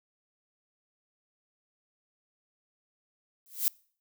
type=noise with exponential growth; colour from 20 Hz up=violet; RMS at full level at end=-22 dBFS; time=3.46-3.68 s; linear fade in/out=0 ms; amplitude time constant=46 ms; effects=noise-tail reverb RT60 0.5 s tail -26 dB re dry